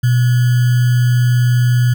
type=tone with sample-and-hold; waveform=sine; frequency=122.7 Hz; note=B2; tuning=11 cents flat; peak=-9 dBFS; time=0.03-1.94 s; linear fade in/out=10 ms; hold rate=1575 Hz; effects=none